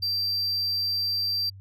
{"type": "tone", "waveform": "triangle", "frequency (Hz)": 4699, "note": "D8", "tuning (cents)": 0, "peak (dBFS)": -23, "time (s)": [0.02, 1.5], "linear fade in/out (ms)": 10, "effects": ["added 97 Hz sine -42 dBFS peak until 1.6 s"]}